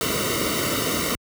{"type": "noise with comb filter", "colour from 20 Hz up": "pink", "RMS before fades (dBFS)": -24, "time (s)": [0.01, 1.15], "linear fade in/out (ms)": 0, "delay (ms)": 1.2, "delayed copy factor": -0.95, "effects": ["high-pass 60 Hz 12 dB/octave"]}